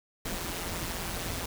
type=noise with amplitude modulation; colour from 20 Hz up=pink; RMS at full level=-32 dBFS; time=0.25-1.46 s; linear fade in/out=5 ms; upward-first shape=sine; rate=173 Hz; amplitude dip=65%; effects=none